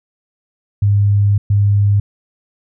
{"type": "tone bursts at uneven times", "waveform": "sine", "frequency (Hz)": 101.6, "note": "G#2", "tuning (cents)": -38, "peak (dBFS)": -9, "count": 2, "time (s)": [[0.82, 1.38], [1.5, 2]], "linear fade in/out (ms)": 5, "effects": []}